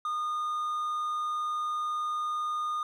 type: tone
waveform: triangle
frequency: 1223 Hz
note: D#6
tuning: 30 cents flat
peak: -27 dBFS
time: 0.05-2.83 s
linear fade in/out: 2 ms
effects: none